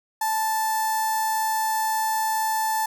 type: tone with notch filter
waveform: sawtooth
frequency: 879 Hz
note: A5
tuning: 2 cents flat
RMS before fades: -24 dBFS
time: 0.21-2.86 s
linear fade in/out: 5 ms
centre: 2900 Hz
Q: 0.53
effects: none